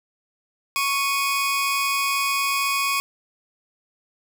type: tone pair together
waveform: sawtooth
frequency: 1108.7 / 2489 Hz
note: C#6 / D#7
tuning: 0 / 0 cents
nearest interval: octave + major second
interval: 1400 cents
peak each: -19 / -21 dBFS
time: 0.76-3 s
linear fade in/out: 0 ms
effects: none